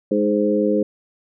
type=harmonic tone with a mistuned harmonic; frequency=104 Hz; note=G#2; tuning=3 cents sharp; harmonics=2 / 3 / 4 / 5; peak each=-21 / -21 / -21 / -21 dBFS; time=0.11-0.83 s; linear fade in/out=5 ms; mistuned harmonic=4; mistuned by=+15 cents; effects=none